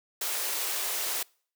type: high-pass noise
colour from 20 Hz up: white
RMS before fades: -31 dBFS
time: 0.21-1.23 s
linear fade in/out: 5 ms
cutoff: 330 Hz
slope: 96 dB/octave
effects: noise-tail reverb RT60 0.5 s tail -26 dB re dry